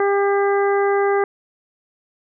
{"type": "harmonic tone", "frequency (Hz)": 400, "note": "G4", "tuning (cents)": 35, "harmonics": [1, 2, 3, 4, 5], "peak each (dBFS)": [-16, -22, -26, -28, -30], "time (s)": [0, 1.24], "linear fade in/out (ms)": 2, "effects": []}